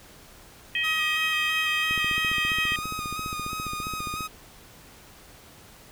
harmonic tone, 634 Hz, D#5, 32 cents sharp, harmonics 3 / 4 / 5, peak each -28 / -27 / -29 dBFS, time 0.75-2.76 s, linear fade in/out 2 ms
sawtooth tone with vibrato, 1247 Hz, D#6, 3 cents sharp, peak -27 dBFS, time 0.83-4.28 s, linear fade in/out 20 ms, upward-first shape square, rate 3 Hz, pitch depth 23 cents each way
click train, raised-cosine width 3 ms, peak -23 dBFS, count 35, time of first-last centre 1.91-4.207 s, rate 14.8 Hz
effects pink hiss -50 dBFS RMS until 5.91 s

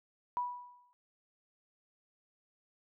sine tone with exponential decay, 980 Hz, B5, 14 cents flat, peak -29 dBFS, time 0.37-0.93 s, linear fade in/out 0 ms, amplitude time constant 120 ms, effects none

